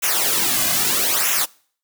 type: noise with flanger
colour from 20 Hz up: white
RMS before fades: -19 dBFS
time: 0.02-1.46 s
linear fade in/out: 20 ms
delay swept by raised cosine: 0.22 to 2.22 ms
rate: 0.78 Hz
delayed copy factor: -0.75
effects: noise-tail reverb RT60 0.5 s tail -24 dB re dry